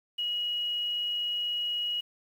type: tone with quantisation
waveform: sine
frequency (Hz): 2901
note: F#7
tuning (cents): -35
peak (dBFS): -28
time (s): 0.18-2.01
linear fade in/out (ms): 10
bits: 9
effects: none